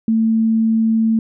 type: tone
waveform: sine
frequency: 223.5 Hz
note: A3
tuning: 27 cents sharp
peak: -12 dBFS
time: 0.08-1.19 s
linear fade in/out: 2 ms
effects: none